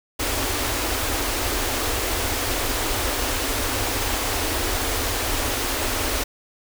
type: band-stop noise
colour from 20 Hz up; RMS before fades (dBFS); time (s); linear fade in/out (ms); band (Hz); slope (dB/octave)
pink; -24; 0.19-6.24; 10; 110 to 240; 96
effects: none